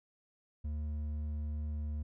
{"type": "tone with hard clipping", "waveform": "sine", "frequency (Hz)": 75.2, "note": "D2", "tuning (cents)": 42, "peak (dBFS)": -36, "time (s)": [0.64, 2.03], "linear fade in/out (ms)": 10, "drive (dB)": 5, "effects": []}